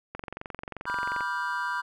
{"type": "click train", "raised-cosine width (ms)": 0.5, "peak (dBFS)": -21, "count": 25, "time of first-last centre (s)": [0.15, 1.207], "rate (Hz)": 22.7}
{"type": "chord", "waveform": "triangle", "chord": "G dominant seventh", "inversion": "first", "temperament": "just", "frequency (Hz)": [980, 1176, 1411.2, 1568], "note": ["B5", "D6", "F6", "G6"], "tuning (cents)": [-14, 2, 18, 0], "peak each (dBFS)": [-30, -34, -33, -31], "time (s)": [0.86, 1.82], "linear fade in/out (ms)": 20}
{"effects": []}